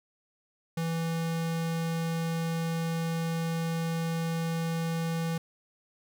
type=tone; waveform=square; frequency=165 Hz; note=E3; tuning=2 cents sharp; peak=-29 dBFS; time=0.77-5.38 s; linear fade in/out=5 ms; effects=none